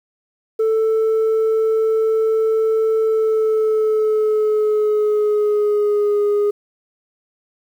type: tone with pitch glide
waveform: sine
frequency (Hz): 442 to 412.4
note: A4 to G#4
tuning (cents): +8 to -12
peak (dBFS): -11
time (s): 0.59-6.51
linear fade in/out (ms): 10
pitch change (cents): -120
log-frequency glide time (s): 2.99-6.21
effects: tanh soft clip ceiling -13 dBFS + 8-bit